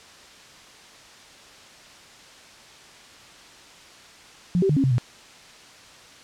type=tone with pitch steps; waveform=sine; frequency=176.7 / 387.5 / 149.5 / 272.3 / 132.4 / 121.5 Hz; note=F3 / G4 / D3 / C#4 / C3 / B2; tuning=+21 / -20 / +31 / -31 / +21 / -28 cents; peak=-17 dBFS; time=4.55-4.982 s; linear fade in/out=0 ms; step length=72 ms; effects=white hiss -47 dBFS RMS until 6.23 s + low-pass 6000 Hz 12 dB/octave